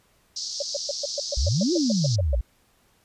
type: band-pass noise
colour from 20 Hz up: pink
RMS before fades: -32 dBFS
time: 0.36-2.16 s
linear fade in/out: 5 ms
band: 4500 to 6000 Hz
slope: 48 dB/octave
type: tone bursts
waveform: sine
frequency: 572 Hz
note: D5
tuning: 46 cents flat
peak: -24 dBFS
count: 13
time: 0.6-2.352 s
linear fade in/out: 5 ms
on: 24 ms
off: 120 ms
type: exponential two-way sweep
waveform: sine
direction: up then down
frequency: 51.8 to 371.7 to 51.8 Hz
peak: -20 dBFS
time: 1.37-2.41 s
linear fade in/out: 5 ms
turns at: 1.73 s
effects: pink hiss -63 dBFS RMS until 3.04 s + resampled to 32000 Hz